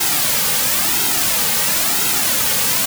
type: noise with flanger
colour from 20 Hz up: white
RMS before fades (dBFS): -17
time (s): 0-2.86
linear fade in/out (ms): 10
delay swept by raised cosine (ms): 1.7 to 3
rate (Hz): 0.98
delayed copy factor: -0.6
effects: none